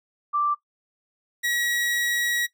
sine / sawtooth tone pair in turn, 1174.7 / 1913.7 Hz, D6 / A#6, 0 / +45 cents, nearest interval minor sixth, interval 845 cents, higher second, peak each -20 / -19 dBFS, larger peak second, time 0.33-0.55 / 1.43-2.47 s, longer second, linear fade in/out 20 ms, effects noise-tail reverb RT60 0.1 s tail -18 dB re dry

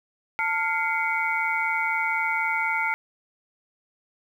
sine tone cluster, 888 / 1401 / 2071 / 2235 Hz, A5 / F6 / C7 / C#7, +16 / +5 / -18 / +14 cents, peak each -28 dBFS, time 0.39-2.94 s, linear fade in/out 0 ms, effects 9-bit

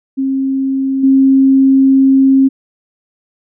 sine tone with level steps, 268.3 Hz, C4, 44 cents sharp, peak -12 / -5 dBFS, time 0.17-2.49 s, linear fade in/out 20 ms, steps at 1.03 s, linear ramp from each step 10 ms, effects none

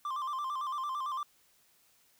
triangle tone with vibrato, 1111 Hz, C#6, 4 cents sharp, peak -31 dBFS, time 0.05-1.23 s, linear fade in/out 2 ms, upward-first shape square, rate 8.9 Hz, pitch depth 100 cents each way, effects white hiss -67 dBFS RMS until 2.19 s

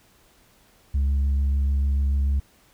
sine tone with vibrato, 69.3 Hz, C#2, in tune, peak -16 dBFS, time 0.94-2.4 s, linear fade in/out 10 ms, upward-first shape triangle, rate 6.8 Hz, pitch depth 16 cents each way, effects tanh soft clip ceiling -18 dBFS + pink hiss -58 dBFS RMS until 2.73 s

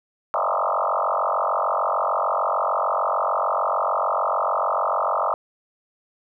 sine tone with frequency modulation, 930 Hz, A#5, 4 cents flat, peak -19 dBFS, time 0.34-5.34 s, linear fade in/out 0 ms, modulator 46.7 Hz, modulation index 7.7, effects none

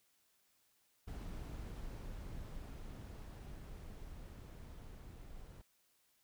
brown noise with level ramp, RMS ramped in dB -45 to -53 dBFS, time 1.07-5.62 s, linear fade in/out 10 ms, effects white hiss -75 dBFS RMS until 6.23 s

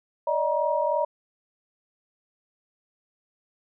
sine tone cluster, 580 / 623 / 950 Hz, D5 / D#5 / A#5, -22 / +2 / +33 cents, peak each -26 dBFS, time 0.27-1.05 s, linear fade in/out 5 ms, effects none

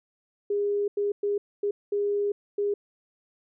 sine tone bursts at uneven times, 407.9 Hz, G#4, 31 cents flat, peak -23 dBFS, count 6, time 0.5-0.88 / 0.97-1.12 / 1.23-1.38 / 1.63-1.71 / 1.92-2.32 / 2.58-2.74 s, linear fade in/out 5 ms, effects none

